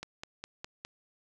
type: click train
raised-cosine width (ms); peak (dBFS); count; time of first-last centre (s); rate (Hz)
0.2; -22; 5; 0.03-0.85; 4.88
effects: none